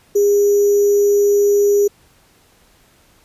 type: tone with sample-and-hold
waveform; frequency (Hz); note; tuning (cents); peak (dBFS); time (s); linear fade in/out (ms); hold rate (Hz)
sine; 407; G#4; -35; -10; 0.15-1.88; 10; 6300
effects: pink hiss -53 dBFS RMS until 3.24 s + resampled to 32000 Hz